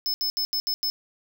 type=tone bursts at uneven times; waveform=square; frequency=5220 Hz; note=E8; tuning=18 cents flat; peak=-24 dBFS; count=6; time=0.06-0.14 / 0.21-0.3 / 0.37-0.45 / 0.53-0.6 / 0.67-0.74 / 0.83-0.9 s; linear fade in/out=0 ms; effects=none